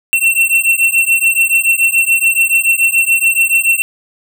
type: beating tone pair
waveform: square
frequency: 2705 / 2712 Hz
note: E7 / E7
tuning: +44 / +49 cents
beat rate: 7 Hz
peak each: -13 dBFS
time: 0.13-3.82 s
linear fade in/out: 0 ms
effects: none